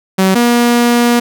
sawtooth tone pair in turn, 189.8 / 239.1 Hz, F#3 / A#3, +44 / +44 cents, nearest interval major third, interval 400 cents, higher second, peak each -4 dBFS, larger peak neither, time 0.18-0.35 / 0.35-1.2 s, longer second, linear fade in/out 10 ms, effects none

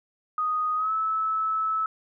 sine tone with pitch glide, 1244.5 to 1303.4 Hz, D#6 to E6, 0 to -20 cents, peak -23 dBFS, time 0.38-1.86 s, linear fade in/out 2 ms, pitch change +80 cents, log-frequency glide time 0.76-0.92 s, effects none

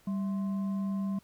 sine tone with frequency modulation, 196 Hz, G3, in tune, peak -29 dBFS, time 0.07-1.19 s, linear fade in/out 5 ms, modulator 854 Hz, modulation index 0.21, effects pink hiss -63 dBFS RMS until 1.23 s

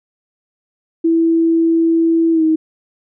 sine tone with pitch glide, 329.6 to 316.7 Hz, E4 to D#4, 0 to +31 cents, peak -10 dBFS, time 1.04-2.56 s, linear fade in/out 10 ms, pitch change -69 cents, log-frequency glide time 2.32-2.43 s, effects none

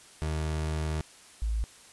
30% pulse / sine tone pair in turn, 77.78 / 55 Hz, D#2 / A1, 0 / 0 cents, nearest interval tritone, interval 600 cents, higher first, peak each -26 dBFS, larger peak neither, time 0.22-1.01 / 1.42-1.64 s, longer first, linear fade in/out 0 ms, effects white hiss -53 dBFS RMS until 1.92 s + resampled to 24000 Hz

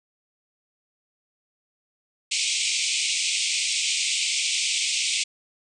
pink band-pass noise, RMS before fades -25 dBFS, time 2.31-5.24 s, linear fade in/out 10 ms, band 2200 to 8800 Hz, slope 96 dB/octave, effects none

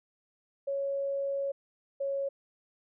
sine tone pair in turn, 554.4 / 552.4 Hz, C#5 / C#5, 0 / -6 cents, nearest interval unison, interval 6 cents, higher first, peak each -29 / -29 dBFS, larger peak neither, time 0.67-1.52 / 2-2.29 s, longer first, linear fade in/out 10 ms, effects none

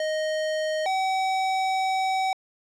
square tone pair in turn, 622.3 / 761.2 Hz, D#5 / F#5, 0 / +49 cents, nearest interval minor third, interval 349 cents, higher second, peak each -25 / -23 dBFS, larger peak second, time 0-0.86 / 0.86-2.33 s, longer second, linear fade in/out 2 ms, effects low-pass 6000 Hz 12 dB/octave

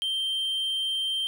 triangle tone, 3142 Hz, G7, 3 cents sharp, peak -24 dBFS, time 0.02-1.27 s, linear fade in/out 0 ms, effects none

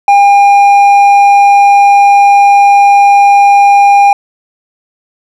sine tone with hard clipping, 805 Hz, G5, 46 cents sharp, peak -3 dBFS, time 0.08-4.13 s, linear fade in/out 2 ms, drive 5 dB, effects none

